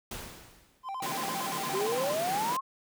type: noise with exponential decay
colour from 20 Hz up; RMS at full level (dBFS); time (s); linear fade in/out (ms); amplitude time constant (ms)
pink; -37; 0.11-0.99; 5; 190
type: tone with vibrato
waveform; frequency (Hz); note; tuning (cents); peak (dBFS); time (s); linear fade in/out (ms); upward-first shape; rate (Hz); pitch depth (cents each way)
triangle; 900; A5; +39; -32; 0.83-2.16; 50; square; 8.7; 240
type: high-pass noise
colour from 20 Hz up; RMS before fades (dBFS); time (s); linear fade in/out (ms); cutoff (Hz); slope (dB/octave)
pink; -36; 1.02-2.57; 5; 140; 48
type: exponential sweep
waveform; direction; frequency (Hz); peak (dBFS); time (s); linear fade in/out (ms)
sine; up; 370 to 1100; -28; 1.73-2.61; 20
effects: none